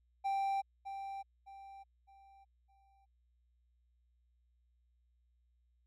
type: tone with echo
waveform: triangle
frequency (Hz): 785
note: G5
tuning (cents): +2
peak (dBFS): -30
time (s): 0.24-0.62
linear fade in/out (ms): 20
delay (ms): 610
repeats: 4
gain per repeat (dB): -9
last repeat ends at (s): 3.06
effects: added 60 Hz sine -70 dBFS peak until 5.86 s